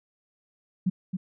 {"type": "tone with echo", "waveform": "sine", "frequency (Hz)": 185, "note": "F#3", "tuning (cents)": 0, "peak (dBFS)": -20, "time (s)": [0.86, 0.9], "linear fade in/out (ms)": 10, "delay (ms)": 270, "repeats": 1, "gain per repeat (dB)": -6, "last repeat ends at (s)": 1.17, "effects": []}